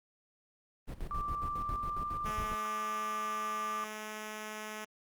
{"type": "noise with tremolo", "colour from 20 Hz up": "brown", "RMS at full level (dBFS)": -39, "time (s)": [0.87, 2.55], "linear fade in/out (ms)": 20, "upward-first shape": "square", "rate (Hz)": 7.3, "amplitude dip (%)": 70}
{"type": "tone with pitch glide", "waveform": "sine", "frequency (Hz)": [1174.7, 1187], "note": ["D6", "D6"], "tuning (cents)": [0, 18], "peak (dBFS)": -34, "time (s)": [1.11, 3.84], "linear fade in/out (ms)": 0, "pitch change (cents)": 18, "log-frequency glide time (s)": [1.43, 2.09]}
{"type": "tone", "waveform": "5% pulse", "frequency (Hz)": 214.6, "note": "A3", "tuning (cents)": -43, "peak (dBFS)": -29, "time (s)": [2.25, 4.85], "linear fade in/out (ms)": 10}
{"effects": ["Opus 32 kbps"]}